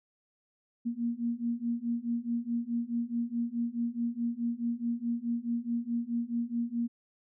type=beating tone pair; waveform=sine; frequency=233.1 / 237.8 Hz; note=A#3 / A#3; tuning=0 / +35 cents; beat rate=4.7 Hz; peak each=-33 / -32 dBFS; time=0.85-6.88 s; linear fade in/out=20 ms; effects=none